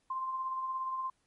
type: tone with tremolo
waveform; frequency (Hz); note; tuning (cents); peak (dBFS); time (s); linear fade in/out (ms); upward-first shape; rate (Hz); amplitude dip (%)
sine; 1046.5; C6; 0; -31; 0.1-1.1; 5; triangle; 17; 40
effects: pink hiss -75 dBFS RMS until 1.26 s + MP3 48 kbps